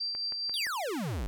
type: tone with tremolo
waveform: sine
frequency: 4699 Hz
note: D8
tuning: in tune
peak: -30 dBFS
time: 0-0.66 s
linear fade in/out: 10 ms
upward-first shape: sine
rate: 4.8 Hz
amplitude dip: 30%
type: click train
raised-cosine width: 0.5 ms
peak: -30 dBFS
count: 4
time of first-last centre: 0.15-0.668 s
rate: 5.79 Hz
type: exponential sweep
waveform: square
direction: down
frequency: 3925 to 44.7 Hz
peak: -32 dBFS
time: 0.54-1.27 s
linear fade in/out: 0 ms
effects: none